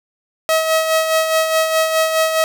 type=tone with tremolo; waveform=sawtooth; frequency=640 Hz; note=D#5; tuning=49 cents sharp; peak=-8 dBFS; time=0.49-2.44 s; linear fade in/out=0 ms; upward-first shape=sine; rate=4.8 Hz; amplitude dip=50%; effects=none